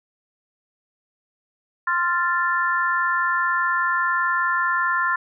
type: chord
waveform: sine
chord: F major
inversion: second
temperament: equal with one note detuned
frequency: 1046.5 / 1384.9 / 1760 Hz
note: C6 / F6 / A6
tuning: 0 / -15 / 0 cents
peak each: -23 dBFS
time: 1.87-5.16 s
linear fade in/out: 5 ms
effects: none